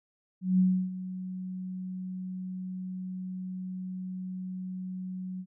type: tone with ADSR envelope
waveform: sine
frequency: 185 Hz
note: F#3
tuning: in tune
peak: -19 dBFS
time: 0.41-5.46 s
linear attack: 180 ms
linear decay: 310 ms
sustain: -15 dB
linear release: 61 ms
effects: none